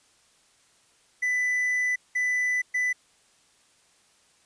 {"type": "tone bursts at uneven times", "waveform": "triangle", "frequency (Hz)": 1993, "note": "B6", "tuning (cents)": 15, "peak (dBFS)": -21, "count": 3, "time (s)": [[1.22, 1.96], [2.15, 2.62], [2.74, 2.93]], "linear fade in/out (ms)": 10, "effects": ["white hiss -62 dBFS RMS until 4.45 s", "resampled to 22050 Hz"]}